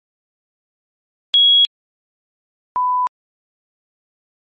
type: tone pair in turn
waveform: sine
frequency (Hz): 3322 / 997.7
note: G#7 / B5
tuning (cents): 0 / +17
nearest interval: octave + major sixth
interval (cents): 2083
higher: first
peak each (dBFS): -8 / -14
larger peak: first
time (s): 1.34-1.65 / 2.76-3.07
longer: neither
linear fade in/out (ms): 0
effects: MP3 32 kbps